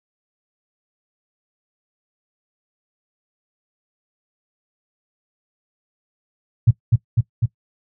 sine tone with echo, 116.4 Hz, A#2, 2 cents flat, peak -7 dBFS, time 6.67-6.71 s, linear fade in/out 10 ms, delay 250 ms, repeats 3, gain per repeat -2 dB, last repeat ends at 7.46 s, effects noise-tail reverb RT60 0.1 s tail -18 dB re dry

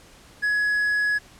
triangle tone, 1682 Hz, G#6, 22 cents sharp, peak -18 dBFS, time 0.42-1.19 s, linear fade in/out 20 ms, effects pink hiss -50 dBFS RMS until 1.39 s + low-pass 10000 Hz 12 dB/octave

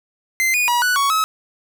45% pulse tone with pitch steps, 2074 / 2461 / 964 / 1480 / 1117 / 1285 Hz, C7 / D#7 / B5 / F#6 / C#6 / E6, -16 / -20 / -42 / 0 / +13 / -45 cents, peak -15 dBFS, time 0.4-1.24 s, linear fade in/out 0 ms, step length 140 ms, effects none

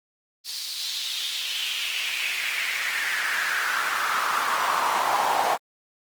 brown noise with high-pass filter sweep, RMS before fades -26 dBFS, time 0.44-5.58 s, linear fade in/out 50 ms, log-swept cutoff 4600 to 780 Hz, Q 3.6, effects Opus 24 kbps

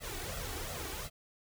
pink noise with flanger, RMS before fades -40 dBFS, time 0-1.1 s, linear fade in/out 50 ms, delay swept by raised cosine 1.5 to 2.7 ms, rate 2.8 Hz, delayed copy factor +0.8, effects none

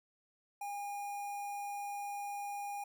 square tone with notch filter, 812 Hz, G#5, 39 cents flat, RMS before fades -41 dBFS, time 0.61-2.84 s, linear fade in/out 5 ms, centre 3800 Hz, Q 0.94, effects none

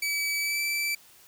sawtooth tone with pitch glide, 2292 to 2325 Hz, D7 to D7, -43 to -18 cents, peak -23 dBFS, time 0.02-0.95 s, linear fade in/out 5 ms, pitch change +25 cents, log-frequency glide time 0.4-0.61 s, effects white hiss -55 dBFS RMS until 1.27 s

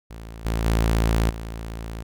sawtooth tone with level steps, 55.9 Hz, A1, 28 cents sharp, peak -32 / -18 / -14 / -27 dBFS, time 0.1-2.03 s, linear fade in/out 10 ms, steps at 0.45 / 0.65 / 1.3 s, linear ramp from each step 2 ms, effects none

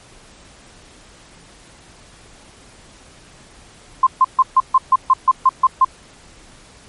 sine tone bursts, 1046.5 Hz, C6, in tune, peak -7 dBFS, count 11, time 4.03-5.848 s, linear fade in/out 5 ms, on 38 ms, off 140 ms, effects pink hiss -45 dBFS RMS until 6.88 s + MP3 48 kbps

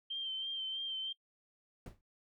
sine tone with vibrato, 3136 Hz, G7, in tune, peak -36 dBFS, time 0.1-1.13 s, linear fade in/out 10 ms, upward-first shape sine, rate 3.1 Hz, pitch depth 30 cents each way
brown noise with exponential decay, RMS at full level -40 dBFS, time 1.86-2.01 s, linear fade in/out 2 ms, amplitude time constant 31 ms
effects noise-tail reverb RT60 0.1 s tail -23 dB re dry

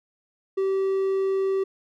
triangle tone, 386.1 Hz, G4, 26 cents flat, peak -19 dBFS, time 0.57-1.64 s, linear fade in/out 10 ms, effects none

